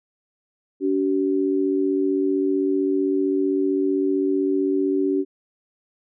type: tone pair together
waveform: sine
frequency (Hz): 285.6 / 381.2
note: D4 / G4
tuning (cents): -48 / -48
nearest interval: perfect fourth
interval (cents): 500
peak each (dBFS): -21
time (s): 0.8-5.25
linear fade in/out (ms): 50
effects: none